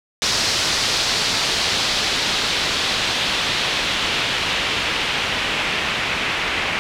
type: noise with low-pass filter sweep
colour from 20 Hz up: white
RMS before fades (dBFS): -21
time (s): 0.22-6.79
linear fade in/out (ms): 0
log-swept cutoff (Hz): 5000 to 2500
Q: 1.6
effects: none